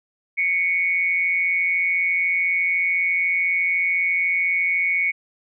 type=tone with amplitude modulation; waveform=sine; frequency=2219 Hz; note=C#7; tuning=1 cent sharp; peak=-15 dBFS; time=0.37-5.12 s; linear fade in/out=20 ms; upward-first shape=sine; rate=174 Hz; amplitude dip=60%; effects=none

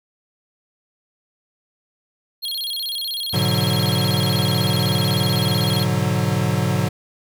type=tone with vibrato; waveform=square; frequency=3731 Hz; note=A#7; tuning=1 cent sharp; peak=-24 dBFS; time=2.42-5.85 s; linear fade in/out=20 ms; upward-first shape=square; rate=16 Hz; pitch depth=220 cents each way
type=chord; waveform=square; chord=G# half-diminished seventh; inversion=none; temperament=equal; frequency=103.83 / 123.47 / 146.83 / 185 Hz; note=G#2 / B2 / D3 / F#3; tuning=0 / 0 / 0 / 0 cents; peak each=-24 dBFS; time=3.33-6.89 s; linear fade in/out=10 ms
effects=none

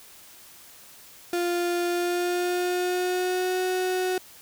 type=tone with pitch glide; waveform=35% pulse; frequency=349.4 to 368.7 Hz; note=F4 to F#4; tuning=+1 to -6 cents; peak=-22 dBFS; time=1.33-4.18 s; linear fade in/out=2 ms; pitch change=+93 cents; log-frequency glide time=1.88-3.6 s; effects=white hiss -49 dBFS RMS until 4.41 s

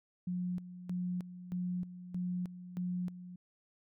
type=tone with tremolo; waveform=sine; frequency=179.5 Hz; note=F3; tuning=48 cents sharp; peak=-33 dBFS; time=0.27-3.36 s; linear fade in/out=5 ms; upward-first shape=square; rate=1.6 Hz; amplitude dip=75%; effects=none

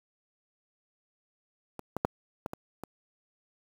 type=clicks; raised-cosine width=1 ms; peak=-24 / -17 / -10 / -19 / -22 / -24 dBFS; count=6; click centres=1.793 / 1.966 / 2.049 / 2.461 / 2.534 / 2.836 s; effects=high-pass 80 Hz 12 dB/octave + 7-bit

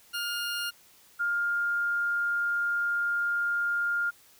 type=tone pair in turn; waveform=20% pulse / sine; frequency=1414 / 1407.6 Hz; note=F6 / F6; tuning=+21 / +13 cents; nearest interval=unison; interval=8 cents; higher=first; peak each=-25 dBFS; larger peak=neither; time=0.13-0.71 / 1.19-4.11 s; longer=second; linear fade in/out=20 ms; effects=white hiss -58 dBFS RMS until 4.39 s

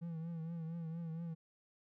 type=tone with vibrato; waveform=triangle; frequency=165.1 Hz; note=E3; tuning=3 cents sharp; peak=-38 dBFS; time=0.01-1.35 s; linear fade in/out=20 ms; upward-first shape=triangle; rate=4.3 Hz; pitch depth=69 cents each way; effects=none

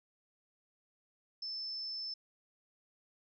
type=tone; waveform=sine; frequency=5274 Hz; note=E8; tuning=in tune; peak=-38 dBFS; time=1.42-2.14 s; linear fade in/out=5 ms; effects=none

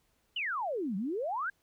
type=exponential two-way sweep; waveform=sine; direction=down then up; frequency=3091 to 179.9 to 1652 Hz; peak=-31 dBFS; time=0.36-1.5 s; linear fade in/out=5 ms; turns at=0.96 s; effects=pink hiss -73 dBFS RMS until 1.62 s

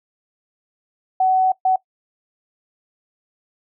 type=tone bursts at uneven times; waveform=sine; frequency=751 Hz; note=F#5; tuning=26 cents sharp; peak=-13 dBFS; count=2; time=1.2-1.52 / 1.65-1.76 s; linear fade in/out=5 ms; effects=noise-tail reverb RT60 0.1 s tail -20 dB re dry

